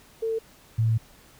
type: tone pair in turn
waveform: sine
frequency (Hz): 448.8 / 112.2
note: A4 / A2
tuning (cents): +34 / +34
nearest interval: 2 octaves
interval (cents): 2400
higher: first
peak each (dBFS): -24 / -19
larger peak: second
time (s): 0.22-0.39 / 0.78-0.98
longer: second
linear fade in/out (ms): 10
effects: pink hiss -54 dBFS RMS until 1.39 s

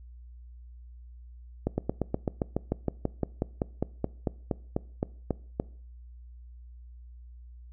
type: slowing click train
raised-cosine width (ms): 2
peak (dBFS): -13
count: 22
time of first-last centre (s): 1.67-5.599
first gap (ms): 110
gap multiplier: 1.05
effects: noise-tail reverb RT60 0.5 s tail -22 dB re dry + added 60 Hz sine -45 dBFS peak until 7.72 s

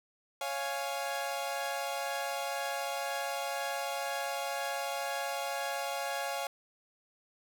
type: chord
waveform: sawtooth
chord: Db major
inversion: none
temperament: equal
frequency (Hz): 554.4 / 698.5 / 830.6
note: Db5 / F5 / Ab5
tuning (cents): 0 / 0 / 0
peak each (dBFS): -34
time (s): 0.41-6.47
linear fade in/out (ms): 2
effects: none

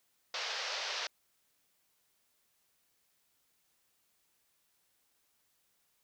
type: band-pass noise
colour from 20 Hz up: white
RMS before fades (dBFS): -38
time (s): 0.34-1.07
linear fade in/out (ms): 2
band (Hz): 460 to 5600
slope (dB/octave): 48
effects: white hiss -75 dBFS RMS until 6.03 s

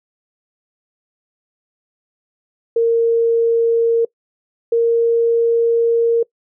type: tone pair in turn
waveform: sine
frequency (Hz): 461.6 / 464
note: A#4 / A#4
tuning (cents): -17 / -8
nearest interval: unison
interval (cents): 9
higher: second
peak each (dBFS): -11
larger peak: neither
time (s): 2.76-4.05 / 4.72-6.23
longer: second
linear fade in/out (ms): 5
effects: noise-tail reverb RT60 0.1 s tail -23 dB re dry

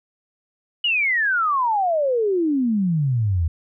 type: exponential sweep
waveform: sine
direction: down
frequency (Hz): 2960 to 77.78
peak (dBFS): -17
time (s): 0.84-3.48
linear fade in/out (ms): 5
effects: none

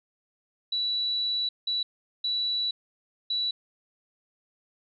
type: tone bursts at uneven times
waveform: sine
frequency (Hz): 3939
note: B7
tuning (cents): -5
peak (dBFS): -25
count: 4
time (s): 0.72-1.49 / 1.67-1.83 / 2.24-2.71 / 3.3-3.51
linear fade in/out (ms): 5
effects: none

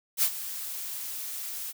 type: noise with ADSR envelope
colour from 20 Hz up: blue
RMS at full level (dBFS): -22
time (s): 0.17-1.73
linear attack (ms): 59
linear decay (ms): 68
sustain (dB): -14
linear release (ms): 33
effects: none

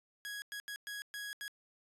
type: tone bursts at uneven times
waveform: sawtooth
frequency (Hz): 1661.2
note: G#6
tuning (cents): 0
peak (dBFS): -37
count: 6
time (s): 0.25-0.42 / 0.52-0.6 / 0.68-0.76 / 0.87-1.02 / 1.14-1.33 / 1.41-1.48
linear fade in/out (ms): 0
effects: resampled to 32000 Hz

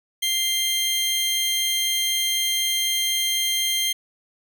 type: tone pair together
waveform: sawtooth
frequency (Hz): 2080 / 3182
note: C7 / G7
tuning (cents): -11 / +25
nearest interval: perfect fifth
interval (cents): 736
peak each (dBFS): -25 / -18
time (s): 0.22-3.93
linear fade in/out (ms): 10
effects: none

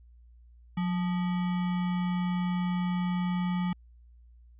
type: tone with sample-and-hold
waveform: sine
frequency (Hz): 180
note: F#3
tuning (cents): -47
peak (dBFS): -26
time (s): 0.77-3.73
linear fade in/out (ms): 5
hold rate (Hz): 1050
effects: added 59 Hz sine -52 dBFS peak until 4.59 s + resampled to 8000 Hz

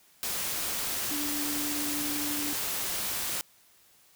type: tone in noise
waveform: sine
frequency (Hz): 293.7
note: D4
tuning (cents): 0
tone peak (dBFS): -34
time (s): 1.11-2.53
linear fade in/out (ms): 0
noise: white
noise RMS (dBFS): -32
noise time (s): 0.23-3.41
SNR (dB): -5
effects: white hiss -61 dBFS RMS until 4.15 s

